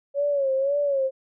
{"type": "tone with vibrato", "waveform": "sine", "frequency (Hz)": 554.4, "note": "C#5", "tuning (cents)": 0, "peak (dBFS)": -20, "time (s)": [0.14, 1.11], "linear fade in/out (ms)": 50, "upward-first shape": "sine", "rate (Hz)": 1.9, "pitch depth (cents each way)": 79, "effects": []}